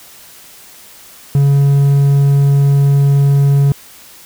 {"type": "tone", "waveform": "triangle", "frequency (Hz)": 140.3, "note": "C#3", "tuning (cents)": 21, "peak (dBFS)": -5, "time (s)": [1.35, 3.72], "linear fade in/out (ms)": 2, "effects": ["white hiss -39 dBFS RMS until 4.25 s"]}